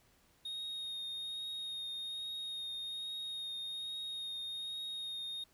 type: tone with vibrato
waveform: triangle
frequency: 3717 Hz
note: A#7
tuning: 6 cents flat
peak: -38 dBFS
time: 0.45-5.44 s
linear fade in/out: 5 ms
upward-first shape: triangle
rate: 1.2 Hz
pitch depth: 16 cents each way
effects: pink hiss -69 dBFS RMS until 5.53 s